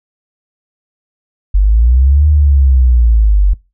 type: linear two-way sweep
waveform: sine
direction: up then down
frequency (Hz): 46.25 to 76 to 46.25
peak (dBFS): -5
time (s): 1.54-3.54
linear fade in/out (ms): 10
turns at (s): 2.28
effects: noise-tail reverb RT60 0.3 s tail -25 dB re dry